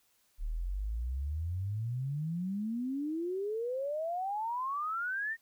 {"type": "exponential sweep", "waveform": "sine", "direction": "up", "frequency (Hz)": [35.74, 1861], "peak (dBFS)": -32, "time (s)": [0.38, 5.37], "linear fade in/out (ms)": 50, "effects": ["white hiss -71 dBFS RMS until 5.41 s"]}